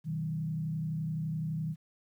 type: tone with frequency modulation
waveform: sine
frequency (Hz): 158.2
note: D#3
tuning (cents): +29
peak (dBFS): -31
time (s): 0.04-1.76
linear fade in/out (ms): 50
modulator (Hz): 31.8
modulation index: 0.67
effects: 11-bit